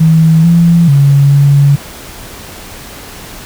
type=tone with pitch steps; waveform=sine; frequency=160.9 / 169.5 / 140.5 / 141.6 Hz; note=E3 / E3 / C#3 / C#3; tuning=-42 / +49 / +24 / +37 cents; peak=-3 dBFS; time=0-1.76 s; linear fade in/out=10 ms; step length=440 ms; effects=pink hiss -29 dBFS RMS until 3.45 s